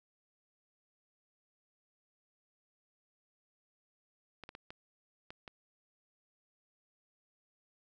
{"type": "clicks", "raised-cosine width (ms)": 0.3, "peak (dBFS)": -30, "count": 6, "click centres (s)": [4.437, 4.491, 4.551, 4.705, 5.305, 5.478], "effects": []}